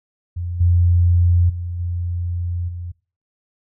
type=tone with level steps; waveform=sine; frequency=87.31 Hz; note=F2; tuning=in tune; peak=-22 / -11 / -23 / -20 / -26 dBFS; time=0.36-2.92 s; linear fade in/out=10 ms; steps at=0.6 / 1.49 / 1.79 / 2.68 s; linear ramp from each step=10 ms; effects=noise-tail reverb RT60 0.4 s tail -25 dB re dry